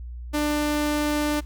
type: tone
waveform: sawtooth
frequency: 297.2 Hz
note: D4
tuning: 21 cents sharp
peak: -18 dBFS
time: 0.33-1.41 s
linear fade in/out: 20 ms
effects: added 60 Hz sine -33 dBFS peak until 1.45 s + Opus 48 kbps